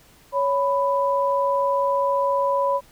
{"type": "tone pair together", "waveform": "sine", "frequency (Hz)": [557.3, 993], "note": ["C#5", "B5"], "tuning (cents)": [9, 9], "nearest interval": "minor seventh", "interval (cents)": 1000, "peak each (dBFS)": -21, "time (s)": [0.32, 2.81], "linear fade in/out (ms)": 50, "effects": ["pink hiss -53 dBFS RMS until 2.91 s"]}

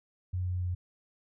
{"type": "tone with pitch steps", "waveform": "sine", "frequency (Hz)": [91, 90.27, 89.54], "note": ["F#2", "F#2", "F2"], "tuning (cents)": [-28, -42, 44], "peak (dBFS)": -29, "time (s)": [0.33, 0.75], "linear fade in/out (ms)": 10, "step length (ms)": 140, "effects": []}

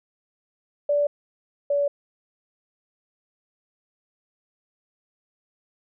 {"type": "tone pair in turn", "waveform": "sine", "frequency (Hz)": [581, 572], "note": ["D5", "D5"], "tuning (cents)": [-19, -46], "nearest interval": "unison", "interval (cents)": 27, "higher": "first", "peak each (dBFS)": [-18, -19], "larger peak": "first", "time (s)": [[0.89, 1.07], [1.7, 1.88]], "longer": "neither", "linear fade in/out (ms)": 5, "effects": []}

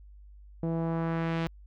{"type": "tone with low-pass filter sweep", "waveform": "sawtooth", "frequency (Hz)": 164.81, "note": "E3", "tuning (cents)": 0, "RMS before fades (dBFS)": -30, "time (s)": [0.63, 1.47], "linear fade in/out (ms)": 0, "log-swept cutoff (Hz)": [530, 3400], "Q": 1.1, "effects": ["added 50 Hz sine -48 dBFS peak until 1.66 s"]}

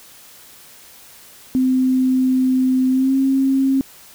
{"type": "tone with pitch glide", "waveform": "sine", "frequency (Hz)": [258.2, 268.4], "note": ["C4", "C4"], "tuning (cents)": [-23, 44], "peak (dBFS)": -13, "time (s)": [1.55, 3.81], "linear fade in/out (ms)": 0, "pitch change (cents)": 67, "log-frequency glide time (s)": [2.9, 3.15], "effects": ["white hiss -44 dBFS RMS until 4.14 s"]}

